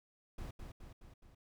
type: noise with echo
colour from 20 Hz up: brown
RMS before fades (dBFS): -44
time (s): 0.38-0.51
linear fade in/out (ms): 5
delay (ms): 210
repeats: 4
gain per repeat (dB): -4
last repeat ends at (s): 1.35
effects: none